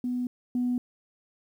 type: tone pair in turn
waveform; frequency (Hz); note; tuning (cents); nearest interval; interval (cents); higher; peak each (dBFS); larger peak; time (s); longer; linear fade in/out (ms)
sine; 247.6 / 246.7; B3 / B3; +5 / -2; unison; 7; first; -26 / -23; second; 0.04-0.27 / 0.55-0.78; neither; 2
effects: tanh soft clip ceiling -20 dBFS + 10-bit